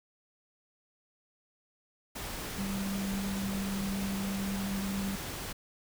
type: tone in noise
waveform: sine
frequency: 196 Hz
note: G3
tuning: in tune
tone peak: -32 dBFS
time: 2.58-5.16 s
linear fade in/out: 10 ms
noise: pink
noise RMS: -39 dBFS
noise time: 2.15-5.53 s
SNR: +4 dB
effects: none